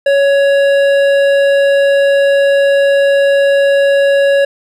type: tone with hard clipping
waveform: sine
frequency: 558 Hz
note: C#5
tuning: 11 cents sharp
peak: -9 dBFS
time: 0.06-4.45 s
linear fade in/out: 5 ms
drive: 11 dB
effects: none